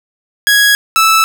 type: tone pair in turn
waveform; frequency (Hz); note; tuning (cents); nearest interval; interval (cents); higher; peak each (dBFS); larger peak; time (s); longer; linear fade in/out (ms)
sawtooth; 1661.2 / 1313.3; G#6 / E6; 0 / -7; major third; 407; first; -3; neither; 0.47-0.75 / 0.96-1.24; neither; 0
effects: none